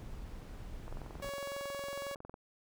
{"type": "noise", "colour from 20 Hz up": "brown", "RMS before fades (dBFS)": -45, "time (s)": [0, 1.29], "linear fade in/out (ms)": 0}
{"type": "click train", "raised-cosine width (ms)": 1, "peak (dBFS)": -33, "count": 33, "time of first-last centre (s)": [0.88, 2.341], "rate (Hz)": 21.9}
{"type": "tone", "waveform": "sawtooth", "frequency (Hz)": 560, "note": "C#5", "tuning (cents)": 18, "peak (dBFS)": -35, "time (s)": [1.22, 2.15], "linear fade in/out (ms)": 5}
{"effects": []}